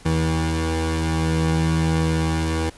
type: tone pair together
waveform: 25% pulse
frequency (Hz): 80.29 / 161.1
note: E2 / E3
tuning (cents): -45 / -39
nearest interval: octave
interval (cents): 1206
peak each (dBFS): -18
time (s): 0.05-2.7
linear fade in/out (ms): 10
effects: pink hiss -47 dBFS RMS until 2.77 s + resampled to 24000 Hz